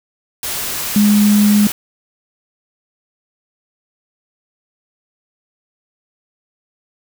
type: tone in noise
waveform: sine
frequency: 207.7 Hz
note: G#3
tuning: in tune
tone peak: -8 dBFS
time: 0.96-1.67 s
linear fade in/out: 2 ms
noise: white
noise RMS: -22 dBFS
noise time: 0.43-1.72 s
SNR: +11 dB
effects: none